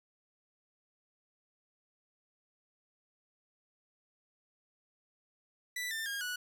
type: tone with pitch steps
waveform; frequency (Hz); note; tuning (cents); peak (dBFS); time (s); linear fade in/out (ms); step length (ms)
sawtooth; 1975.5 / 1790.7 / 1623.2 / 1471.4; B6 / A6 / G#6 / F#6; 0 / +30 / -40 / -10; -32; 5.76-6.36; 5; 150
effects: 11-bit